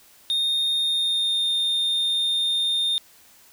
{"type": "tone with pitch glide", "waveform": "triangle", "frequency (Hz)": [3678, 3642], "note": ["A#7", "A#7"], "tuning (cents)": [-24, -41], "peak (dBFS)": -19, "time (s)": [0.3, 2.98], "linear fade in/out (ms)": 0, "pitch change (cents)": -17, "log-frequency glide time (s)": [0.72, 1.49], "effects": ["white hiss -53 dBFS RMS until 3.52 s"]}